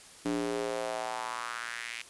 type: tone with high-pass filter sweep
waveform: square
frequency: 58.4 Hz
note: A#1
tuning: 4 cents sharp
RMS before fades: -35 dBFS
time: 0.25-2.02 s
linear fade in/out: 5 ms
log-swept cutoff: 270 to 2400 Hz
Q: 3
effects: white hiss -52 dBFS RMS until 2.09 s + resampled to 24000 Hz